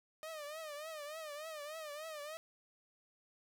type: tone with vibrato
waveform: sawtooth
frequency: 612 Hz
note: D#5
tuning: 29 cents flat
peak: -40 dBFS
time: 0.23-2.37 s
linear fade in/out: 0 ms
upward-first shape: triangle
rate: 3.4 Hz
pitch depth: 120 cents each way
effects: none